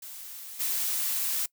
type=noise with level steps; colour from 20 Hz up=blue; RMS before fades=-42 / -29 dBFS; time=0.02-1.46 s; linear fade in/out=5 ms; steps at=0.59 s; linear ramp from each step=20 ms; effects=noise-tail reverb RT60 0.1 s tail -22 dB re dry